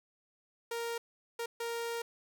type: tone bursts at uneven times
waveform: sawtooth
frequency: 466.2 Hz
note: A#4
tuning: in tune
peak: -31 dBFS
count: 3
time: 0.71-0.98 / 1.39-1.46 / 1.6-2.02 s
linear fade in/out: 5 ms
effects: none